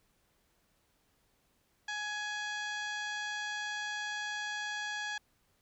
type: harmonic tone with a mistuned harmonic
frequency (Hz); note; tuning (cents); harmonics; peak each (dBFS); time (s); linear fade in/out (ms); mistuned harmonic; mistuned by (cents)
837; G#5; +13; 1 / 2 / 3 / 4 / 5 / 6 / 7 / 8 / 9; -43 / -37 / -48 / -44 / -52 / -51 / -51 / -54 / -58; 1.88-5.18; 5; 6; -100
effects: pink hiss -73 dBFS RMS until 5.61 s